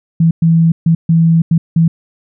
sine tone bursts at uneven times, 164.81 Hz, E3, in tune, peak -6 dBFS, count 6, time 0.2-0.31 / 0.42-0.72 / 0.86-0.95 / 1.09-1.42 / 1.51-1.58 / 1.76-1.88 s, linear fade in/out 5 ms, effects none

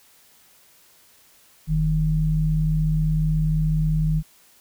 sine tone pair together, 41.8 / 155.9 Hz, E1 / D#3, +25 / +4 cents, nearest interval octave + major seventh, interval 2279 cents, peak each -23 / -19 dBFS, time 1.67-4.23 s, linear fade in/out 50 ms, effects white hiss -55 dBFS RMS until 4.6 s

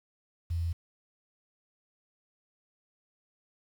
sine tone with quantisation, 84.3 Hz, E2, 39 cents sharp, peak -28 dBFS, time 0.5-0.73 s, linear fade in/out 10 ms, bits 9, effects none

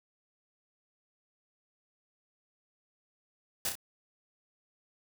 white noise with echo, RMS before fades -32 dBFS, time 3.65-3.69 s, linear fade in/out 2 ms, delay 32 ms, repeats 2, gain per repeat -5 dB, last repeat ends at 3.754 s, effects none

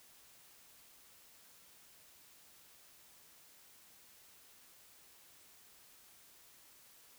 silence, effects white hiss -62 dBFS RMS until 7.18 s

